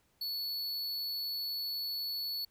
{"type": "tone", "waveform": "square", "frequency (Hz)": 4424, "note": "C#8", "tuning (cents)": -4, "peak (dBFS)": -35, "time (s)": [0.21, 2.45], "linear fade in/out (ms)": 5, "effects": ["pink hiss -72 dBFS RMS until 2.5 s"]}